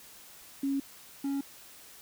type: tone pair in turn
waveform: sine / triangle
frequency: 275.3 / 277.4 Hz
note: C#4 / C#4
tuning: -12 / +1 cents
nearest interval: unison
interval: 13 cents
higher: second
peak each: -27 dBFS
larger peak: neither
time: 0.63-0.8 / 1.24-1.41 s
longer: neither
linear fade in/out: 5 ms
effects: white hiss -52 dBFS RMS until 2.01 s